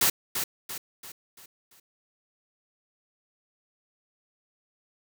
white noise with echo, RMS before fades -22 dBFS, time 0.01-0.1 s, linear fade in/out 5 ms, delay 340 ms, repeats 5, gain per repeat -7 dB, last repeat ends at 1.8 s, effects none

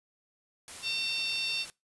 white noise, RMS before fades -44 dBFS, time 0.68-1.7 s, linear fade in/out 0 ms
harmonic tone, 905 Hz, A5, 48 cents sharp, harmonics 3 / 4 / 5 / 6, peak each -33 / -35 / -37 / -39 dBFS, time 0.82-1.66 s, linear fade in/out 50 ms
effects noise-tail reverb RT60 0.2 s tail -21 dB re dry + resampled to 24000 Hz

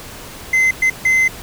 triangle tone bursts at uneven times, 2058 Hz, C7, 29 cents flat, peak -9 dBFS, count 3, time 0.53-0.71 / 0.82-0.9 / 1.05-1.28 s, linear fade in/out 5 ms, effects pink hiss -34 dBFS RMS until 1.42 s

